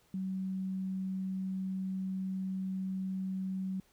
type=tone; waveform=sine; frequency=189.2 Hz; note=F#3; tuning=39 cents sharp; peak=-33 dBFS; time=0.14-3.8 s; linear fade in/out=2 ms; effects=pink hiss -68 dBFS RMS until 3.92 s